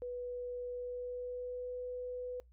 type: tone with pitch glide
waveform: sine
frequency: 492 to 497.4 Hz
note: B4 to B4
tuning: -7 to +12 cents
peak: -38 dBFS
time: 0.02-2.4 s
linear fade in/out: 0 ms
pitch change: +19 cents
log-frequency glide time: 0.69-1.76 s
effects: noise-tail reverb RT60 0.2 s tail -26 dB re dry + added 60 Hz sine -59 dBFS peak until 2.52 s